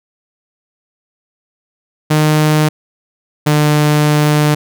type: tone pair in turn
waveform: sawtooth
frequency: 153.2 / 149.79 Hz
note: D#3 / D3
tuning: -27 / +35 cents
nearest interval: unison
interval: 38 cents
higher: first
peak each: -5 dBFS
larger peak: neither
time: 2.1-2.69 / 3.46-4.55 s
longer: second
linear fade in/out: 10 ms
effects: none